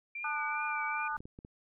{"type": "tone with vibrato", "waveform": "sine", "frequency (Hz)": 2349, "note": "D7", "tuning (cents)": 0, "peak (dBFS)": -37, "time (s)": [0.15, 1.08], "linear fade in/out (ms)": 5, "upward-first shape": "triangle", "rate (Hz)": 2.5, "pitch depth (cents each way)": 55}
{"type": "chord", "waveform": "sine", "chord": "D# diminished", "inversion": "second", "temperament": "equal with one note detuned", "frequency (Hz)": [880, 1213.3, 1480], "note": ["A5", "D#6", "F#6"], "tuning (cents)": [0, -44, 0], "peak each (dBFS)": -37, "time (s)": [0.24, 1.17], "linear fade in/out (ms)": 5}
{"type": "noise with exponential growth", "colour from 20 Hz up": "brown", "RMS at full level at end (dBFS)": -47, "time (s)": [1.07, 1.18], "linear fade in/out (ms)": 0, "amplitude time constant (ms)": 23}
{"type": "clicks", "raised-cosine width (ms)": 3, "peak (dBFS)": -34, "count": 4, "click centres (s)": [1.205, 1.255, 1.389, 1.449]}
{"effects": []}